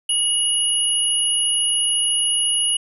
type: tone pair together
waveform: sine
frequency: 2908 / 10363 Hz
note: F#7 / E9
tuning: -31 / -31 cents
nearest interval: octave + minor seventh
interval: 2200 cents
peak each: -20 / -19 dBFS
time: 0.09-2.77 s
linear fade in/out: 5 ms
effects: none